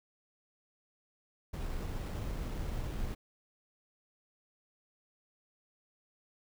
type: noise with sample-and-hold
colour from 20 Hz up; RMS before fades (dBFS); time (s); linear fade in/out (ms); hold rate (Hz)
brown; -37; 1.53-3.15; 10; 6300
effects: none